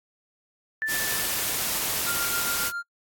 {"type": "tone with exponential decay", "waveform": "sine", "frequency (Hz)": 1760, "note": "A6", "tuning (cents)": 0, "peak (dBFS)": -24, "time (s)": [0.82, 2.11], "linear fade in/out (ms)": 0, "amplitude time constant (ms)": 280}
{"type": "noise", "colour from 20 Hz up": "white", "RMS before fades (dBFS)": -27, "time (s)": [0.87, 2.72], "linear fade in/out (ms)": 50}
{"type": "tone with tremolo", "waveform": "triangle", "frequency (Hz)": 1396.9, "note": "F6", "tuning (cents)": 0, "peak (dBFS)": -26, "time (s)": [2.06, 2.83], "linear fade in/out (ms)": 20, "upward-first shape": "sine", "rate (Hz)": 7.4, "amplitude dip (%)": 55}
{"effects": ["noise-tail reverb RT60 0.1 s tail -26 dB re dry", "AAC 64 kbps"]}